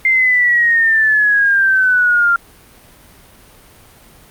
sine exponential sweep, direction down, 2100 to 1384 Hz, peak -9 dBFS, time 0.05-2.36 s, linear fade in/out 2 ms, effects pink hiss -44 dBFS RMS until 4.3 s + Opus 48 kbps

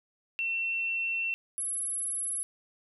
sine tone pair in turn, 2703 / 10812 Hz, E7 / E9, +43 / +43 cents, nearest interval 2 octaves, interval 2400 cents, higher second, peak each -28 / -30 dBFS, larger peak first, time 0.39-1.34 / 1.58-2.43 s, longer first, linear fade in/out 0 ms, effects none

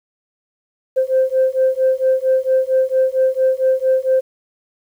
sine beating tone pair, 520 / 524.4 Hz, C5 / C5, -11 / +4 cents, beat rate 4.4 Hz, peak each -15 dBFS, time 0.96-4.21 s, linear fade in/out 20 ms, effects tanh soft clip ceiling -7 dBFS + 8-bit

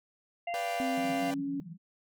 harmonic tone, 693 Hz, F5, 14 cents flat, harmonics 1 / 3 / 4, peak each -32 / -42 / -44 dBFS, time 0.47-1.31 s, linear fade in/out 5 ms
sawtooth chord, G major, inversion first, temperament equal, 493.9 / 587.3 / 784 Hz, B4 / D5 / G5, 0 / 0 / 0 cents, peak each -37 dBFS, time 0.54-1.34 s, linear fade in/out 0 ms
sine tone with pitch glide, 261.6 to 278.8 Hz, C4 to C#4, 0 to +10 cents, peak -31 dBFS, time 0.8-1.6 s, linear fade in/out 0 ms, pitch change +110 cents, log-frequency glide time 0.9-1.39 s
white band-pass noise, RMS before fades -45 dBFS, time 0.97-1.78 s, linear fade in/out 10 ms, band 160 to 190 Hz, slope 96 dB/octave
effects none

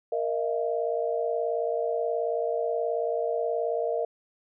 sine chord, Bb suspended fourth, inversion none, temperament equal with one note detuned, 466.2 / 622.3 / 680.9 Hz, Bb4 / Eb5 / F5, 0 / 0 / -44 cents, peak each -28 / -30 / -31 dBFS, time 0.12-4.05 s, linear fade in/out 5 ms, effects none

